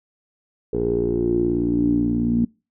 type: tone with low-pass filter sweep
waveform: 10% pulse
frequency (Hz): 58.6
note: A#1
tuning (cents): +10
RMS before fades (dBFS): -20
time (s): 0.73-2.45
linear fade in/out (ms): 5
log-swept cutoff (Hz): 440 to 240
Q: 9.4
effects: noise-tail reverb RT60 0.3 s tail -26 dB re dry

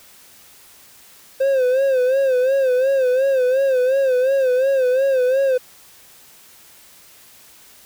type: tone with vibrato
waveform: triangle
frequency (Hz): 523.3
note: C5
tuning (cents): 0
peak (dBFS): -12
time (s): 1.4-5.58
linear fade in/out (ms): 10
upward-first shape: sine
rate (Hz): 2.8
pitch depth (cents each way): 87
effects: white hiss -47 dBFS RMS until 7.85 s

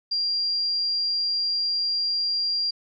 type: tone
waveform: sine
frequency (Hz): 4769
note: D8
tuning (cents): +26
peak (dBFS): -22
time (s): 0.11-2.71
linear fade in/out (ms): 10
effects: none

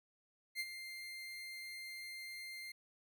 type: tone with ADSR envelope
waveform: 30% pulse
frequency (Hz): 2101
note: C7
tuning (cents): +7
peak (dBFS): -33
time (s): 0.55-2.72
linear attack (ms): 50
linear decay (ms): 44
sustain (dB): -10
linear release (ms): 6
effects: none

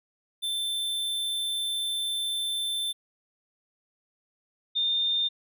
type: tone pair in turn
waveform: square / sine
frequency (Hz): 3546 / 3621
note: A7 / A7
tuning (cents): +13 / +49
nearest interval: unison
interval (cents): 36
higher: second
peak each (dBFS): -28 / -23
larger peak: second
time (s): 0.42-2.93 / 4.75-5.29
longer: first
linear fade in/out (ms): 20
effects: none

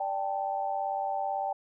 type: chord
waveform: sine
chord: D suspended fourth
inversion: none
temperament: just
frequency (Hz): 587.3 / 783.1 / 881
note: D5 / G5 / A5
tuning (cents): 0 / -2 / +2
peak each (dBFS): -36 / -30 / -36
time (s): 0-1.53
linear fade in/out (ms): 5
effects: none

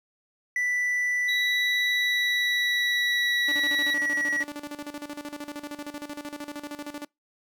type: tone with pitch glide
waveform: triangle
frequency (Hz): 1975.5 to 1921.5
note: B6 to B6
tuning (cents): 0 to -48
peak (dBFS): -22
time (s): 0.56-4.43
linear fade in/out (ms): 2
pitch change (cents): -48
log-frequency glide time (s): 1.9-4.31
type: tone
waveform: triangle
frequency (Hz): 3882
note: B7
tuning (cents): -31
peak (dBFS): -26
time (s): 1.28-3.94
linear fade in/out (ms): 10
type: tone with tremolo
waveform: sawtooth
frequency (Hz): 292.3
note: D4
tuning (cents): -8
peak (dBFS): -29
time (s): 3.48-7.05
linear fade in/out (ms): 5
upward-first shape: square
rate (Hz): 13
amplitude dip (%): 75
effects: noise-tail reverb RT60 0.2 s tail -26 dB re dry

